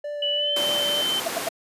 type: tone with vibrato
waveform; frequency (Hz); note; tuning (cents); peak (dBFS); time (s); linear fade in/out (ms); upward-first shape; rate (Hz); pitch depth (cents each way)
triangle; 584; D5; -10; -26; 0.04-1.02; 5; sine; 3.4; 12
type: tone with pitch glide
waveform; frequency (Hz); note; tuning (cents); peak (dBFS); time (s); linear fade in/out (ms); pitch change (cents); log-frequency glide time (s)
sine; 2960 to 3084; F#7 to G7; 0 to -29; -22; 0.22-1.2; 5; +71; 0.37-0.52
type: noise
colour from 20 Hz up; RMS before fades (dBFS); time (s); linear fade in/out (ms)
pink; -28; 0.56-1.49; 5
type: tone bursts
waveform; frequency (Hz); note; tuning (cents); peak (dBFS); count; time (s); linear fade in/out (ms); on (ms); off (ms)
sine; 667; E5; +20; -21; 3; 1.26-1.488; 5; 22; 81
effects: high-pass 300 Hz 12 dB/octave + resampled to 32000 Hz